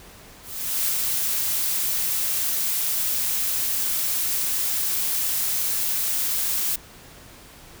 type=noise with ADSR envelope; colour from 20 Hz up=blue; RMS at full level=-22 dBFS; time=0.42-6.76 s; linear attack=460 ms; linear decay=21 ms; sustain=-2 dB; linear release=5 ms; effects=pink hiss -46 dBFS RMS until 7.8 s